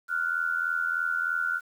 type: tone pair together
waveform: sine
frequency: 1398.8 / 1482 Hz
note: F6 / F#6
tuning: +2 / +2 cents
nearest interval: minor second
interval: 100 cents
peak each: -28 dBFS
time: 0.08-1.61 s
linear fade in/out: 50 ms
effects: 9-bit